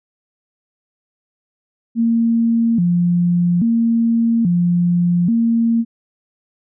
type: tone with vibrato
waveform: sine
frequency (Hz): 200.6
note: G3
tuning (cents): +40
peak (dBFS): -12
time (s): 1.95-5.85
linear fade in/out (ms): 50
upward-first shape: square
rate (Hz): 0.6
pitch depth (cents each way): 240
effects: none

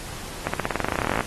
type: accelerating click train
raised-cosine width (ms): 0.5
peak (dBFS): -8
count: 22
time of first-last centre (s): 0.47-1.207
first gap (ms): 66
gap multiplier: 0.93
effects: pink hiss -37 dBFS RMS until 1.26 s + AAC 32 kbps

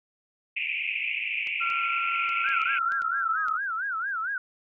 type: band-pass noise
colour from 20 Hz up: white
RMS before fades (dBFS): -30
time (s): 0.56-2.79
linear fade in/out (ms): 10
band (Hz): 2200 to 2700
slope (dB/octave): 96
type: clicks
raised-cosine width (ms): 0.2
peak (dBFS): -27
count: 8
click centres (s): 1.472 / 1.702 / 2.292 / 2.49 / 2.618 / 2.921 / 3.02 / 3.484
type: tone with pitch glide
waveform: sine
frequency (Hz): 1369 to 1262.7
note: F6 to D#6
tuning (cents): -35 to +25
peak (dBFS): -27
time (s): 1.6-3.58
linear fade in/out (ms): 20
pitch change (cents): -140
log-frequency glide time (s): 3.2-3.44
type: tone with vibrato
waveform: sine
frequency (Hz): 1462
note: F#6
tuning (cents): -21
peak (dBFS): -27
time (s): 2.44-4.38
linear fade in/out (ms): 2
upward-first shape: sine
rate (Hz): 4.4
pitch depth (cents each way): 210
effects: none

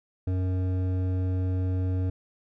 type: tone with hard clipping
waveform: sine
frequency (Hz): 92.5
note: F#2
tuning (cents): 0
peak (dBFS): -26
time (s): 0.27-2.1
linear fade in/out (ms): 5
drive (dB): 11
effects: none

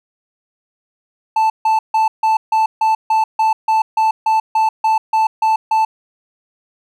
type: tone bursts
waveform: triangle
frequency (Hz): 880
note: A5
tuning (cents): 0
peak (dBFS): -9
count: 16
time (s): 1.36-5.85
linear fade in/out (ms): 5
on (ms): 140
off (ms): 150
effects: none

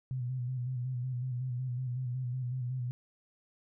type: tone with vibrato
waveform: sine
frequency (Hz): 125.9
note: B2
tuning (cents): +34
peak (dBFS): -32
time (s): 0.11-2.91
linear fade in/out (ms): 0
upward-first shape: square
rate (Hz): 5.4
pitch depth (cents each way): 47
effects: none

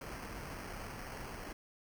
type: noise with sample-and-hold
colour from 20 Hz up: pink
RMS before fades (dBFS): -45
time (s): 0.01-1.53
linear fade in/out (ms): 5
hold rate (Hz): 3675
effects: none

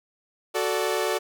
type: chord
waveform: sawtooth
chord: D major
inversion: first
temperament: equal with one note detuned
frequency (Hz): 370 / 440 / 582.9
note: F#4 / A4 / D5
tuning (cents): 0 / 0 / -13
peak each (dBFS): -24 / -23 / -25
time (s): 0.54-1.19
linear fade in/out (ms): 20
effects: none

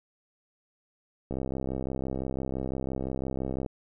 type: click train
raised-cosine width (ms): 2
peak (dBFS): -19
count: 156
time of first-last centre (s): 1.31-3.662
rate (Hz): 65.9
effects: none

